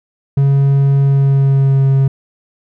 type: tone with pitch glide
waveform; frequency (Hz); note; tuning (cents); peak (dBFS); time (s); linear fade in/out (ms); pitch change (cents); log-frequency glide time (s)
triangle; 138.59 to 135.66; C#3 to C#3; 0 to -37; -6; 0.37-2.08; 5; -37; 1.01-1.87
effects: none